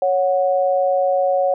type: tone pair together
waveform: sine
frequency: 554.4 / 735.2 Hz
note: C#5 / F#5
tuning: 0 / -11 cents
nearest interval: perfect fourth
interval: 489 cents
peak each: -16 / -19 dBFS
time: 0.02-1.54 s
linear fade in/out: 2 ms
effects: none